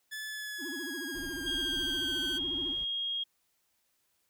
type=tone with pitch glide; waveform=sawtooth; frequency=1729 to 1531.5 Hz; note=A6 to G6; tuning=-31 to -41 cents; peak=-34 dBFS; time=0.11-2.39 s; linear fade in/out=20 ms; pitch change=-210 cents; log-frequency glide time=0.27-2.18 s
type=tone with vibrato; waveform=triangle; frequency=310 Hz; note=D#4; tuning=6 cents flat; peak=-37 dBFS; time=0.58-2.76 s; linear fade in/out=50 ms; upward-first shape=sine; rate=14 Hz; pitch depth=260 cents each way
type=noise; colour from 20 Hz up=brown; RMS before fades=-48 dBFS; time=1.14-2.85 s; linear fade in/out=10 ms
type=tone; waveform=sine; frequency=3261 Hz; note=G#7; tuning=32 cents flat; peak=-31 dBFS; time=1.46-3.24 s; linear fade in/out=10 ms
effects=white hiss -75 dBFS RMS until 4.29 s